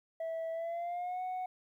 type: tone with pitch glide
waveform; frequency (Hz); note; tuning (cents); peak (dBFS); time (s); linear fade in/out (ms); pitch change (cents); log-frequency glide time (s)
sine; 654 to 738.3; E5 to F#5; -14 to -4; -32; 0.2-1.46; 5; +210; 0.52-1.22
effects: tanh soft clip ceiling -34 dBFS + 12-bit